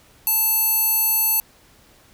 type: tone with band-pass filter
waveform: square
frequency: 880 Hz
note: A5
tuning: in tune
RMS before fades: -19 dBFS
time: 0.27-1.4 s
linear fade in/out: 0 ms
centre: 12000 Hz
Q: 5.9
effects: pink hiss -53 dBFS RMS until 2.13 s